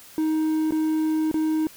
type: tone with dropouts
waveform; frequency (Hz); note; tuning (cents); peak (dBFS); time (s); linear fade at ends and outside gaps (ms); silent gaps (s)
triangle; 313.6; D#4; +14; -18; 0.18-1.67; 1; 0.708-0.722 / 1.314-1.342
effects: white hiss -47 dBFS RMS until 1.76 s